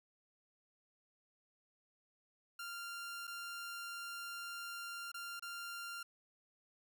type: tone with dropouts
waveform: sawtooth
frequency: 1391 Hz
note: F6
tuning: 7 cents flat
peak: -40 dBFS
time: 2.59-6.03 s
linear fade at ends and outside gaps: 5 ms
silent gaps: 3.271-3.276 / 5.118-5.142 / 5.396-5.423 s
effects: none